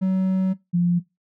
triangle / sine tone pair in turn, 188.4 / 174.66 Hz, F#3 / F3, +32 / 0 cents, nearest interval minor second, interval 132 cents, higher first, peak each -16 dBFS, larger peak neither, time 0.01-0.54 / 0.73-1 s, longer first, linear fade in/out 20 ms, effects noise-tail reverb RT60 0.2 s tail -19 dB re dry

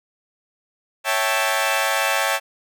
15% pulse chord, A dominant seventh, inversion first, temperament equal, 554.4 / 659.3 / 784 / 880 Hz, C#5 / E5 / G5 / A5, 0 / 0 / 0 / 0 cents, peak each -18 dBFS, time 1.04-2.4 s, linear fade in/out 50 ms, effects none

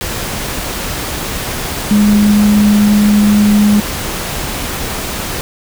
sine tone in noise, 207.7 Hz, G#3, in tune, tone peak -6 dBFS, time 1.91-3.8 s, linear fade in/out 0 ms, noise pink, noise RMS -20 dBFS, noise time 0.01-5.41 s, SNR +11 dB, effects none

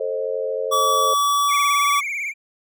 sine chord, A diminished, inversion none, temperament equal with one note detuned, 440 / 529.6 / 622.3 Hz, A4 / C5 / Eb5, 0 / +21 / 0 cents, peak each -26 / -24 / -29 dBFS, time 0-1.14 s, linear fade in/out 5 ms
square tone, 1145 Hz, D6, 44 cents flat, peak -17 dBFS, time 0.71-2.01 s, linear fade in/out 20 ms
triangle tone with vibrato, 2262 Hz, C#7, 34 cents sharp, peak -22 dBFS, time 1.48-2.34 s, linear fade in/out 50 ms, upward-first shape triangle, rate 18 Hz, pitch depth 120 cents each way
effects none

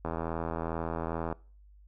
click train, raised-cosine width 1 ms, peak -19 dBFS, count 106, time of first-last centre 0.05-1.326 s, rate 82.3 Hz, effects noise-tail reverb RT60 0.4 s tail -23 dB re dry + added 50 Hz sine -53 dBFS peak until 1.87 s

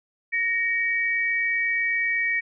sine tone pair together, 1864.7 / 2277 Hz, A#6 / C#7, 0 / +46 cents, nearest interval minor third, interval 346 cents, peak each -24 dBFS, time 0.32-2.41 s, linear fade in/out 20 ms, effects none

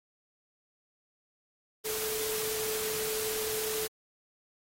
sine tone in noise, 434.4 Hz, A4, 22 cents flat, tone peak -35 dBFS, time 1.84-3.88 s, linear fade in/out 20 ms, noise white, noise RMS -35 dBFS, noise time 1.84-3.88 s, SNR -3 dB, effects AAC 48 kbps

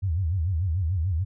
sine tone with vibrato, 87.31 Hz, F2, in tune, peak -22 dBFS, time 0.02-1.25 s, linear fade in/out 20 ms, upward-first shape sine, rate 6.8 Hz, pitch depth 210 cents each way, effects none

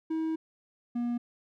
triangle tone pair in turn, 320.3 / 239.5 Hz, E4 / A#3, -50 / +47 cents, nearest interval perfect fourth, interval 503 cents, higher first, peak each -26 dBFS, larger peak neither, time 0.1-0.36 / 0.95-1.18 s, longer first, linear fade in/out 10 ms, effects none

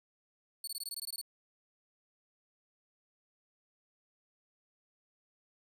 20% pulse tone bursts, 4435 Hz, C#8, in tune, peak -32 dBFS, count 11, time 0.64-1.214 s, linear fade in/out 2 ms, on 34 ms, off 20 ms, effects none

